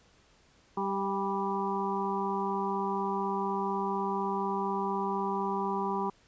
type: harmonic tone with a mistuned harmonic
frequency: 196 Hz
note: G3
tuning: in tune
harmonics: 1 / 2 / 4 / 5 / 6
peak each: -35 / -34 / -36 / -33 / -39 dBFS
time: 0.77-6.1 s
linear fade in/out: 5 ms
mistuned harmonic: 4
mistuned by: +26 cents
effects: pink hiss -63 dBFS RMS until 6.27 s + resampled to 16000 Hz